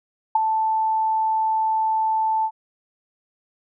sine tone with ADSR envelope, 880 Hz, A5, in tune, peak -11 dBFS, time 0.35-2.51 s, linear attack 6 ms, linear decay 14 ms, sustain -7 dB, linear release 63 ms, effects none

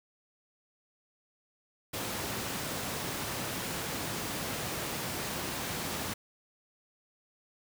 pink high-pass noise, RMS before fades -36 dBFS, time 1.93-6.14 s, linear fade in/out 10 ms, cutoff 100 Hz, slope 12 dB/octave, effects none

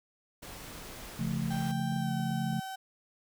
pink noise, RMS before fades -45 dBFS, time 0.42-1.72 s, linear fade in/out 10 ms
sine chord, Db augmented, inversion none, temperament equal with one note detuned, 138.59 / 172.11 / 220 Hz, Db3 / F3 / A3, 0 / -25 / 0 cents, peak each -34 dBFS, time 1.19-2.6 s, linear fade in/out 5 ms
35% pulse tone with pitch glide, 784 to 766.1 Hz, G5 to G5, 0 to -40 cents, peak -36 dBFS, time 1.5-2.76 s, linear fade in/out 10 ms, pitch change -40 cents, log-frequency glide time 1.98-2.11 s
clicks, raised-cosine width 2 ms, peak -39 dBFS, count 7, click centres 1.557 / 1.799 / 1.923 / 1.963 / 2.2 / 2.306 / 2.531 s
effects none

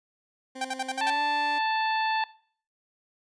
20% pulse tone with pitch glide, 261.6 to 293.6 Hz, C4 to D4, 0 to 0 cents, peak -33 dBFS, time 0.55-1.59 s, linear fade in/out 10 ms, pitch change +200 cents, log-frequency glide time 0.93-1.21 s
sawtooth tone bursts, 784 Hz, G5, in tune, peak -23 dBFS, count 6, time 0.61-1.102 s, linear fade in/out 5 ms, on 37 ms, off 54 ms
harmonic tone, 880 Hz, A5, in tune, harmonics 1 / 2 / 3 / 4 / 5, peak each -25 / -31 / -35 / -37 / -39 dBFS, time 1.01-2.24 s, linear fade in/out 2 ms
effects noise-tail reverb RT60 0.5 s tail -20 dB re dry + resampled to 22050 Hz

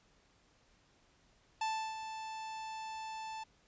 45% pulse tone with ADSR envelope, 880 Hz, A5, in tune, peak -32 dBFS, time 1.61-3.44 s, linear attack 5 ms, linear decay 330 ms, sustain -9 dB, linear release 11 ms, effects pink hiss -69 dBFS RMS until 3.67 s + resampled to 16000 Hz

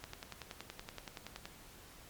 click train, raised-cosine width 0.2 ms, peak -26 dBFS, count 16, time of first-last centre 0.04-1.455 s, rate 10.6 Hz, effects pink hiss -56 dBFS RMS until 2.09 s + MP3 96 kbps

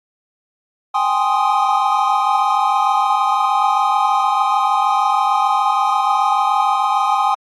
triangle chord, Ab major seventh, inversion third, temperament equal, 784 / 830.6 / 1046.5 / 1244.5 Hz, G5 / Ab5 / C6 / Eb6, 0 / 0 / 0 / 0 cents, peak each -18 dBFS, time 0.94-7.35 s, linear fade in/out 10 ms, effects AAC 32 kbps

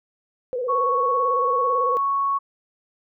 sine tone with vibrato, 496.3 Hz, B4, 8 cents sharp, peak -23 dBFS, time 0.53-1.97 s, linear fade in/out 0 ms, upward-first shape square, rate 18 Hz, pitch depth 62 cents each way
sine tone, 1108.7 Hz, C#6, in tune, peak -19 dBFS, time 0.68-2.39 s, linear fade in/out 20 ms
effects none

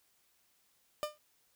30% pulse tone with exponential decay, 601 Hz, D5, 40 cents sharp, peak -27 dBFS, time 1.03-1.18 s, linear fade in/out 0 ms, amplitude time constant 32 ms, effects white hiss -72 dBFS RMS until 1.55 s

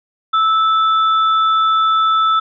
sine tone pair together, 1313 / 3505 Hz, E6 / A7, -7 / -7 cents, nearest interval octave + perfect fourth, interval 1700 cents, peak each -11 / -23 dBFS, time 0.33-2.4 s, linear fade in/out 10 ms, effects none

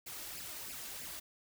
white noise with flanger, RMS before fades -45 dBFS, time 0.06-1.2 s, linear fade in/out 10 ms, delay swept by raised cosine 0.4 to 3.3 ms, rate 3.1 Hz, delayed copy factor +0.65, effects none

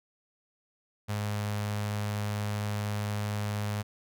sawtooth tone with notch filter, 104.3 Hz, G#2, 8 cents sharp, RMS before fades -32 dBFS, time 1.08-3.83 s, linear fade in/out 20 ms, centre 330 Hz, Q 1.5, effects none

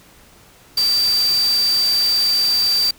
sine tone in noise, 4662 Hz, D8, 14 cents flat, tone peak -14 dBFS, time 0.77-2.91 s, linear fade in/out 5 ms, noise white, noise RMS -28 dBFS, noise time 0.77-2.91 s, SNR +11 dB, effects pink hiss -48 dBFS RMS until 2.98 s

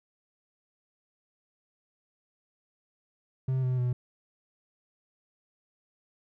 triangle tone with pitch steps, 130.81 / 127.31 / 123.9 Hz, C3 / C3 / B2, 0 / -47 / +6 cents, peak -23 dBFS, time 3.48-3.93 s, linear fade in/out 5 ms, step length 150 ms, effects none

